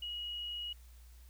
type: tone with frequency modulation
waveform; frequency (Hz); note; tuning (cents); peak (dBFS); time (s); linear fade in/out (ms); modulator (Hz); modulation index
sine; 2900; F#7; -35; -38; 0.02-0.73; 5; 32.6; 0.36
effects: added 60 Hz sine -53 dBFS peak until 1.29 s + white hiss -66 dBFS RMS until 1.29 s